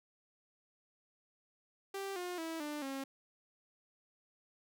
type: tone with pitch steps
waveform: sawtooth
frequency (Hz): 392 / 357.4 / 325.8 / 297.1 / 270.9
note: G4 / F4 / E4 / D4 / C#4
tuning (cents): 0 / +40 / -20 / +20 / -40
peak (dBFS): -35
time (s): 1.94-3.04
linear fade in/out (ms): 5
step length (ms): 220
effects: none